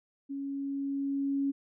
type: tone with level ramp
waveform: sine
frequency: 277.2 Hz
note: C#4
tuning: in tune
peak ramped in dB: -34 to -26 dBFS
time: 0.29-1.52 s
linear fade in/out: 20 ms
effects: none